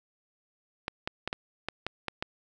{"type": "clicks", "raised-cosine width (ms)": 0.3, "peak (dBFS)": -15, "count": 8, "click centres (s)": [0.881, 1.075, 1.276, 1.329, 1.686, 1.866, 2.083, 2.225], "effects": []}